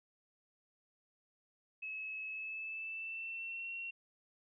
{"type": "tone with pitch glide", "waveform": "sine", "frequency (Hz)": [2582, 2731], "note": ["E7", "F7"], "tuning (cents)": [-37, -39], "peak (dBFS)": -40, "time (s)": [1.82, 3.91], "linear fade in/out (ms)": 10, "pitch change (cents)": 98, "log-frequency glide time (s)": [2.28, 3.73], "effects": []}